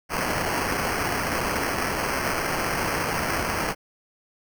violet noise with sample-and-hold, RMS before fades -26 dBFS, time 0.09-3.75 s, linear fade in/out 50 ms, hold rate 3675 Hz, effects none

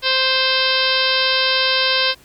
harmonic tone with a mistuned harmonic, 523.3 Hz, C5, in tune, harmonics 1 / 2 / 3 / 4 / 5 / 6 / 7 / 8 / 9 / 10, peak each -24 / -25 / -23 / -27 / -23 / -22 / -24 / -23 / -24 / -26 dBFS, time 0.02-2.15 s, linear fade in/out 50 ms, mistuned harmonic 8, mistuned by -47 cents, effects pink hiss -49 dBFS RMS until 2.24 s

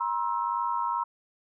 sine tone cluster, 953 / 1055 / 1316 Hz, A#5 / C6 / E6, +38 / +14 / -3 cents, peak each -28 / -31 / -34 dBFS, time 0-1.04 s, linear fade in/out 10 ms, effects none

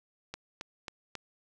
click train, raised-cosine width 0.2 ms, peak -21 dBFS, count 4, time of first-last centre 0.34-1.153 s, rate 3.69 Hz, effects none

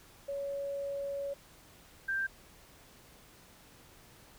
sine tone pair in turn, 560 / 1577.5 Hz, C#5 / G6, +18 / +10 cents, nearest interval octave + tritone, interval 1792 cents, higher second, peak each -34 / -30 dBFS, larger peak second, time 0.28-1.34 / 2.08-2.27 s, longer first, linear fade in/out 10 ms, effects pink hiss -58 dBFS RMS until 4.38 s

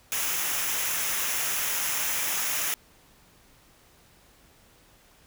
white noise with comb filter, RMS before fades -28 dBFS, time 0.12-2.74 s, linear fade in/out 0 ms, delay 0.23 ms, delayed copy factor -0.55, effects pink hiss -58 dBFS RMS until 5.26 s

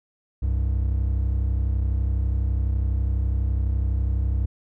triangle tone pair together, 64.58 / 96.6 Hz, C2 / G2, -22 / -25 cents, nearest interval perfect fifth, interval 697 cents, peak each -19 / -25 dBFS, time 0.42-4.46 s, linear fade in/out 10 ms, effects none

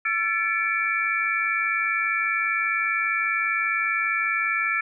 sine tone cluster, 1345 / 1737 / 2250 / 2350 Hz, E6 / A6 / C#7 / D7, +34 / -23 / +25 / +1 cents, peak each -27 dBFS, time 0.05-4.81 s, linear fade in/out 5 ms, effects none

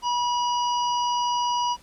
harmonic tone, 970 Hz, B5, 31 cents flat, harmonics 1 / 3 / 5 / 6, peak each -22 / -32 / -36 / -38 dBFS, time 0.02-1.77 s, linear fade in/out 50 ms, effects pink hiss -53 dBFS RMS until 1.82 s + low-pass 11000 Hz 12 dB/octave

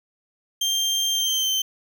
30% pulse tone with pitch glide, 3174 to 3105 Hz, G7 to G7, +21 to -17 cents, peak -18 dBFS, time 0.61-1.62 s, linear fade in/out 5 ms, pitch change -38 cents, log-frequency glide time 1.12-1.49 s, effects none

